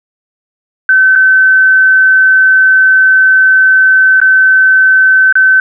sine tone with dropouts, 1530 Hz, G6, 42 cents flat, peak -3 dBFS, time 0.89-5.6 s, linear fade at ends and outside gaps 2 ms, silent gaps 1.154-1.158 / 4.202-4.215 / 5.326-5.354 s, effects none

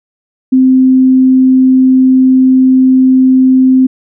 sine tone, 259.6 Hz, C4, 13 cents flat, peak -3 dBFS, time 0.52-3.87 s, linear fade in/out 10 ms, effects none

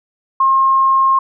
sine tone, 1070 Hz, C6, 38 cents sharp, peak -9 dBFS, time 0.4-1.19 s, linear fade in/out 5 ms, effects none

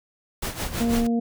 pink noise with tremolo, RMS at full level -28 dBFS, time 0.42-1.07 s, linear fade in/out 5 ms, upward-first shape sine, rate 6.1 Hz, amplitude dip 75%
brown noise, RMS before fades -32 dBFS, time 0.6-1.09 s, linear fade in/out 50 ms
harmonic tone, 233.1 Hz, A#3, in tune, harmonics 1 / 2 / 3, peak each -20 / -30 / -34 dBFS, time 0.8-1.2 s, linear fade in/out 10 ms
effects none

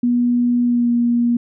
sine tone with pitch glide, 242.4 to 238.2 Hz, B3 to A#3, -32 to +38 cents, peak -13 dBFS, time 0.03-1.37 s, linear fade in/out 5 ms, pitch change -30 cents, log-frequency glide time 0.64-0.9 s, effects none

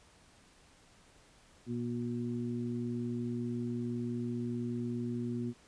harmonic tone, 120 Hz, B2, 49 cents flat, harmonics 1 / 2 / 3, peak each -39 / -35 / -42 dBFS, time 1.66-5.54 s, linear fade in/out 50 ms, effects pink hiss -62 dBFS RMS until 5.67 s + resampled to 22050 Hz

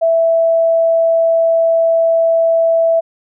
sine tone, 660 Hz, E5, 2 cents sharp, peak -9 dBFS, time 0.01-3.01 s, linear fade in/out 20 ms, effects none

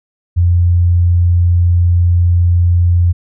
sine tone, 87.31 Hz, F2, in tune, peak -7 dBFS, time 0.36-3.13 s, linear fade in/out 20 ms, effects none

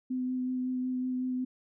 sine tone with vibrato, 254.3 Hz, C4, 49 cents flat, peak -29 dBFS, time 0.1-1.45 s, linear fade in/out 10 ms, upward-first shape sine, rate 5.4 Hz, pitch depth 12 cents each way, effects none

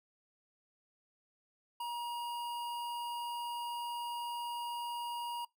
square tone with notch filter, 951 Hz, A#5, 34 cents sharp, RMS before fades -39 dBFS, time 1.8-5.45 s, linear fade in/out 5 ms, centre 6400 Hz, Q 1.5, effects noise-tail reverb RT60 0.2 s tail -24 dB re dry

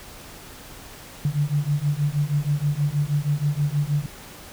sine beating tone pair, 142.9 / 149.2 Hz, D3 / D3, -47 / +28 cents, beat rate 6.3 Hz, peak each -23 dBFS, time 1.25-4.06 s, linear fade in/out 2 ms, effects pink hiss -42 dBFS RMS until 4.52 s

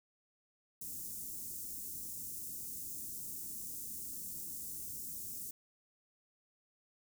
white band-stop noise, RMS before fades -44 dBFS, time 0.81-5.51 s, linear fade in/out 5 ms, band 320 to 6800 Hz, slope 24 dB/octave, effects none

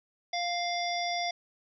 harmonic tone, 698.5 Hz, F5, in tune, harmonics 1 / 3 / 5 / 7 / 8, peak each -31 / -36 / -38 / -39 / -40 dBFS, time 0.33-1.31 s, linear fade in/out 5 ms, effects none

